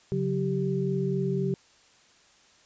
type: tone cluster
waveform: sine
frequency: 139.9 / 183.8 / 390.3 Hz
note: C#3 / F#3 / G4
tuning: +16 / -11 / -8 cents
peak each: -29 dBFS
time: 0.12-1.54 s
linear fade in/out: 0 ms
effects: white hiss -59 dBFS RMS until 2.65 s + resampled to 16000 Hz